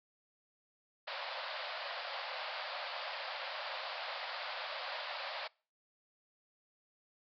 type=band-pass noise; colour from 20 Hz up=pink; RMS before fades=-42 dBFS; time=1.07-5.48 s; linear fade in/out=10 ms; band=530 to 4900 Hz; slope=96 dB/octave; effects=noise-tail reverb RT60 0.4 s tail -26 dB re dry